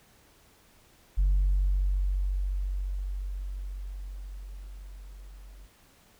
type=tone with level ramp; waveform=sine; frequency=47.19 Hz; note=F#1; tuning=35 cents sharp; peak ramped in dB=-18 to -45 dBFS; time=1.17-5.67 s; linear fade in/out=20 ms; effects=tanh soft clip ceiling -18 dBFS + pink hiss -60 dBFS RMS until 6.19 s